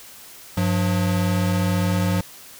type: tone pair together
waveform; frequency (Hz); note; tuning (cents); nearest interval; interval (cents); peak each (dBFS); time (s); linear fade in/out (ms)
square; 98 / 179.84; G2 / F#3; 0 / -49; major seventh; 1051; -22; 0.57-2.21; 5
effects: white hiss -43 dBFS RMS until 2.59 s